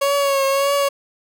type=tone with vibrato; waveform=30% pulse; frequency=554.4 Hz; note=C#5; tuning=in tune; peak=-13 dBFS; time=0.01-0.89 s; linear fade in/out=10 ms; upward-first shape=triangle; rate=1.7 Hz; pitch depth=43 cents each way; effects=none